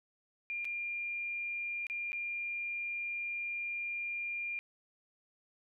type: tone with dropouts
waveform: sine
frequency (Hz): 2400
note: D7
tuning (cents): +37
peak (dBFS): -35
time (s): 0.5-4.59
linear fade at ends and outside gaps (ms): 0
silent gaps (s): 0.646-0.652 / 1.868-1.899 / 2.12-2.13
effects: none